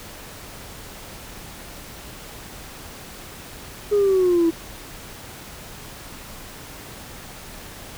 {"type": "exponential sweep", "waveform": "sine", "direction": "down", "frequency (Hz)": [419.2, 325.8], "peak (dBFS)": -13, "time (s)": [3.91, 4.51], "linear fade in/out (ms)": 20, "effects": ["tanh soft clip ceiling -12 dBFS", "pink hiss -39 dBFS RMS until 7.97 s"]}